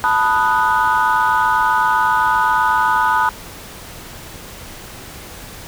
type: chord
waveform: sine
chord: B dominant seventh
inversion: third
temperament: equal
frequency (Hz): 880 / 987.8 / 1244.5 / 1480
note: A5 / B5 / D#6 / F#6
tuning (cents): 0 / 0 / 0 / 0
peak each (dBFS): -17 / -16 / -18 / -18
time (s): 0.04-3.29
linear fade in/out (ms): 0
effects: tanh soft clip ceiling -6 dBFS + pink hiss -35 dBFS RMS until 5.67 s